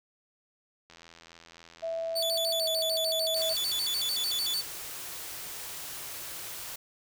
click train, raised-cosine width 0.2 ms, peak -33 dBFS, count 310, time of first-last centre 0.9-4.592 s, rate 83.7 Hz
sine tone with pitch glide, 659 to 645.8 Hz, E5 to E5, -1 to -36 cents, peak -30 dBFS, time 1.82-3.54 s, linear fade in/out 20 ms, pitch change -35 cents, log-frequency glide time 2.57-2.64 s
40% pulse tone with vibrato, 3951 Hz, B7, in tune, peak -27 dBFS, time 2.15-4.62 s, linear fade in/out 20 ms, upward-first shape square, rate 6.7 Hz, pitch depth 230 cents each way
white band-stop noise, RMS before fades -40 dBFS, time 3.36-6.76 s, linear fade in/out 5 ms, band 190 to 270 Hz, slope 96 dB/octave
effects none

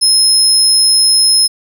30% pulse tone, 5160 Hz, E8, 38 cents flat, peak -3 dBFS, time 0.01-1.48 s, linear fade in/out 20 ms, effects none

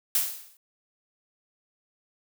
blue noise with exponential decay, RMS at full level -21 dBFS, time 0.15-0.57 s, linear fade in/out 2 ms, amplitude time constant 91 ms, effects none

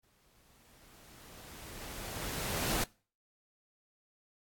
pink noise with exponential growth, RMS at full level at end -31 dBFS, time 0.03-2.84 s, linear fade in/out 5 ms, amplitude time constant 610 ms, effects noise-tail reverb RT60 0.4 s tail -24 dB re dry + AAC 64 kbps

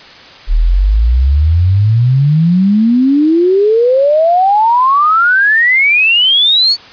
sine exponential sweep, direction up, 36.71 to 4517 Hz, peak -6 dBFS, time 0.47-6.77 s, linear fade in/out 50 ms, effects white hiss -35 dBFS RMS until 6.92 s + resampled to 11025 Hz

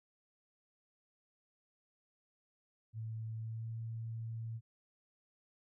sine tone with pitch glide, 111.4 to 113.48 Hz, A2 to A#2, +22 to -46 cents, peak -39 dBFS, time 2.93-4.61 s, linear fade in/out 50 ms, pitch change +32 cents, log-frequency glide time 3.39-3.7 s, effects none

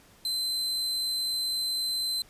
40% pulse tone, 4072 Hz, C8, 48 cents flat, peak -26 dBFS, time 0.25-2.22 s, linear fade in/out 2 ms, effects pink hiss -57 dBFS RMS until 2.29 s + resampled to 32000 Hz

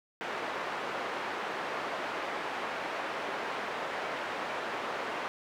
pink band-pass noise, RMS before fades -36 dBFS, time 0.21-5.28 s, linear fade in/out 0 ms, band 500 to 2000 Hz, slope 12 dB/octave, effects none

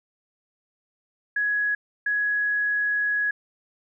sine tone bursts at uneven times, 1674 Hz, G#6, 13 cents sharp, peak -21 dBFS, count 2, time 1.36-1.75 / 2.06-3.31 s, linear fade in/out 5 ms, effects none

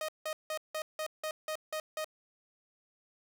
sawtooth tone bursts, 622.3 Hz, D#5, in tune, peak -30 dBFS, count 9, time 0.01-2.045 s, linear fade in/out 2 ms, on 75 ms, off 170 ms, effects none

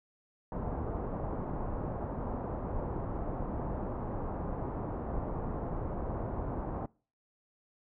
pink low-pass noise, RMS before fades -36 dBFS, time 0.52-6.86 s, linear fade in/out 2 ms, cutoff 1000 Hz, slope 24 dB/octave, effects noise-tail reverb RT60 0.4 s tail -24 dB re dry

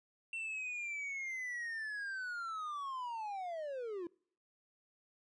triangle linear sweep, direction down, 2714 to 329.6 Hz, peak -37 dBFS, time 0.33-4.07 s, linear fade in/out 2 ms, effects noise-tail reverb RT60 0.6 s tail -26 dB re dry + resampled to 22050 Hz

